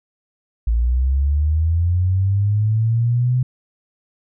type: linear sweep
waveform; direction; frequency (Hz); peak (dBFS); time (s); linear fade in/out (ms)
sine; up; 55.1 to 127.7; -14; 0.67-3.43; 5
effects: none